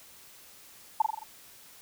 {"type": "tone with echo", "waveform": "sine", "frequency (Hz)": 880, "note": "A5", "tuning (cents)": 0, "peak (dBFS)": -18, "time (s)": [1, 1.02], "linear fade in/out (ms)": 5, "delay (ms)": 43, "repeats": 5, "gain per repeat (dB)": -4, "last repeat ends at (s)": 1.235, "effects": ["white hiss -53 dBFS RMS until 1.81 s"]}